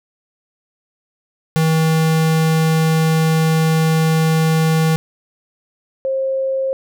square / sine tone pair in turn, 160 / 533.1 Hz, D#3 / C5, +49 / +32 cents, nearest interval octave + major sixth, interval 2083 cents, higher second, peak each -13 / -16 dBFS, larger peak first, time 1.56-4.96 / 6.05-6.73 s, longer first, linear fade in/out 0 ms, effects none

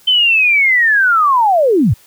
sine linear sweep, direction down, 3091 to 77.78 Hz, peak -8 dBFS, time 0.07-1.94 s, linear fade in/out 10 ms, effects white hiss -47 dBFS RMS until 2.06 s

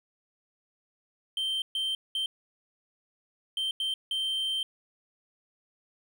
triangle tone bursts at uneven times, 3128 Hz, G7, 4 cents flat, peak -26 dBFS, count 6, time 1.37-1.62 / 1.75-1.95 / 2.15-2.26 / 3.57-3.71 / 3.8-3.94 / 4.11-4.63 s, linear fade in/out 2 ms, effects none

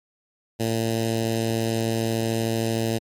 10% pulse tone with notch filter, 113.3 Hz, A#2, 49 cents flat, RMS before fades -24 dBFS, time 0.59-2.99 s, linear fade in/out 20 ms, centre 1300 Hz, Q 0.73, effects MP3 64 kbps

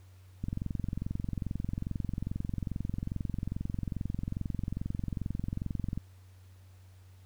click train, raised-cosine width 5 ms, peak -21 dBFS, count 125, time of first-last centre 0.44-5.976 s, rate 22.4 Hz, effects added 93 Hz sine -52 dBFS peak until 7.25 s + pink hiss -66 dBFS RMS until 7.25 s

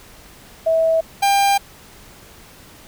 sine / 45% pulse tone pair in turn, 650 / 797.4 Hz, E5 / G5, -24 / +29 cents, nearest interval major third, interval 353 cents, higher second, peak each -13 dBFS, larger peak neither, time 0.66-1.01 / 1.22-1.58 s, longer second, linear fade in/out 10 ms, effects pink hiss -44 dBFS RMS until 2.87 s

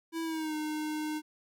square tone with pitch glide, 328.3 to 306.3 Hz, E4 to D#4, -7 to -27 cents, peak -33 dBFS, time 0.12-1.22 s, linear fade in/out 50 ms, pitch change -120 cents, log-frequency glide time 0.23-0.55 s, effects none

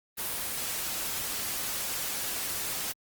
white noise, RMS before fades -33 dBFS, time 0.17-2.93 s, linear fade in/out 20 ms, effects Opus 24 kbps

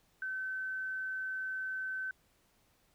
sine tone, 1530 Hz, G6, 42 cents flat, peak -35 dBFS, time 0.22-2.11 s, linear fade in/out 2 ms, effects pink hiss -71 dBFS RMS until 2.94 s

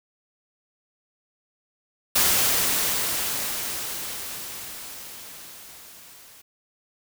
white noise with level ramp, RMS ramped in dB -19 to -49 dBFS, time 2.15-6.42 s, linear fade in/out 10 ms, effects none

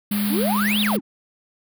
sine tone with pitch glide, 206.3 to 209.4 Hz, G#3 to G#3, -11 to +15 cents, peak -20 dBFS, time 0.11-0.99 s, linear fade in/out 5 ms, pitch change +26 cents, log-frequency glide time 0.62-0.74 s
white band-stop noise, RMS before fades -29 dBFS, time 0.11-0.97 s, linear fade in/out 10 ms, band 4800 to 9300 Hz, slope 96 dB/octave
triangle exponential two-way sweep, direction up then down, 232.5 to 3951 to 232.5 Hz, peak -20 dBFS, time 0.28-1.01 s, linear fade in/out 50 ms, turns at 0.81 s
effects none

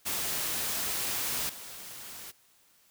white noise with level steps, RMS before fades -32 / -44 dBFS, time 0.05-2.32 s, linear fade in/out 20 ms, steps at 1.49 s, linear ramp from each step 5 ms, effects white hiss -64 dBFS RMS until 2.9 s

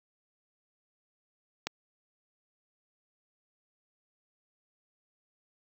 click, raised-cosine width 0.2 ms, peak -14 dBFS, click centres 1.67 s, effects high-pass 100 Hz 12 dB/octave + 8-bit

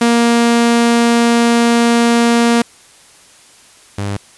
sawtooth tone pair in turn, 234.8 / 100.85 Hz, A#3 / G2, +13 / +50 cents, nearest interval octave + minor third, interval 1463 cents, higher first, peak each -5 / -14 dBFS, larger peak first, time 0.01-2.62 / 3.98-4.17 s, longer first, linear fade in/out 5 ms, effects white hiss -44 dBFS RMS until 4.37 s + resampled to 24000 Hz

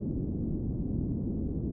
white low-pass noise, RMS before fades -32 dBFS, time 0-1.72 s, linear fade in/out 20 ms, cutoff 290 Hz, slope 24 dB/octave, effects none

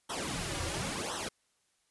pink noise with flanger, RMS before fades -36 dBFS, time 0.09-1.29 s, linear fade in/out 10 ms, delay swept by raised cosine 0.42 to 4.72 ms, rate 0.95 Hz, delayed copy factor -0.95, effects white hiss -74 dBFS RMS until 1.9 s + resampled to 24000 Hz

